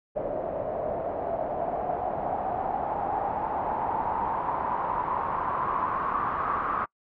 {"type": "noise with low-pass filter sweep", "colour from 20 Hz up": "white", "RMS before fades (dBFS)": -29, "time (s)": [0.15, 6.86], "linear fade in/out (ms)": 20, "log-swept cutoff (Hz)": [590, 1200], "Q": 6.2, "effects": ["noise-tail reverb RT60 0.1 s tail -26 dB re dry", "low-pass 2000 Hz 12 dB/octave"]}